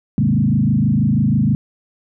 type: tone with frequency modulation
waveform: sine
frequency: 176.1 Hz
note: F3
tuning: 15 cents sharp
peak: -12 dBFS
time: 0.18-1.55 s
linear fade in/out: 0 ms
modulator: 26.2 Hz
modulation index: 2.5
effects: none